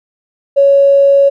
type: tone with tanh clipping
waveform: triangle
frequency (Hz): 557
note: C#5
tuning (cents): +8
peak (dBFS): -4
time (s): 0.56-1.3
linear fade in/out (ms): 20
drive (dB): 3
effects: none